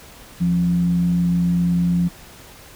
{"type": "tone with frequency modulation", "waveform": "sine", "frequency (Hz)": 174.61, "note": "F3", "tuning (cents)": 0, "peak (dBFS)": -15, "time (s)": [0.4, 2.09], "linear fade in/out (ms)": 20, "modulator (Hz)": 97.6, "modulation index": 0.26, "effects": ["pink hiss -43 dBFS RMS until 2.75 s"]}